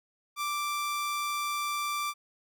sawtooth tone, 1174.7 Hz, D6, in tune, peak -26 dBFS, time 0.36-2.14 s, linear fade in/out 50 ms, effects none

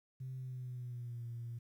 sine tone with pitch glide, 130 to 117.84 Hz, C3 to A#2, -11 to +19 cents, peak -40 dBFS, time 0.2-1.59 s, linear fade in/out 10 ms, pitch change -170 cents, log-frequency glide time 0.36-1.24 s, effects tanh soft clip ceiling -37 dBFS + 12-bit

